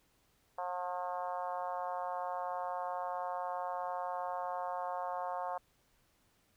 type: harmonic tone with a mistuned harmonic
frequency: 179.7 Hz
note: F3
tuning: 50 cents sharp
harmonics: 3 / 4 / 5 / 6 / 7 / 8 / 9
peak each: -43 / -39 / -41 / -43 / -50 / -56 / -57 dBFS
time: 0.58-5.58 s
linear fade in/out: 5 ms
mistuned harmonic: 8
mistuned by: -24 cents
effects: pink hiss -72 dBFS RMS until 6.56 s